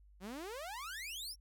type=exponential sweep; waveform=sawtooth; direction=up; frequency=174.61 to 5720 Hz; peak=-39 dBFS; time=0.2-1.36 s; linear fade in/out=50 ms; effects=added 50 Hz sine -59 dBFS peak until 1.4 s